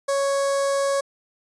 sawtooth tone with notch filter, 554.4 Hz, C#5, in tune, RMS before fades -22 dBFS, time 0.08-1.01 s, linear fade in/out 10 ms, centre 2700 Hz, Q 0.68, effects resampled to 22050 Hz

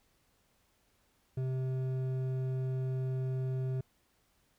sine tone with hard clipping, 130.2 Hz, C3, 8 cents flat, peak -33 dBFS, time 1.37-3.81 s, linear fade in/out 5 ms, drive 8 dB, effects pink hiss -72 dBFS RMS until 4.58 s

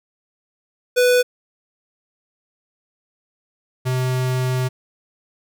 square tone pair in turn, 494.9 / 128.09 Hz, B4 / C3, +4 / -36 cents, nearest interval octave + major seventh, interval 2340 cents, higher first, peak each -13 / -19 dBFS, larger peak first, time 0.96-1.23 / 3.85-4.69 s, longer second, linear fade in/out 20 ms, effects none

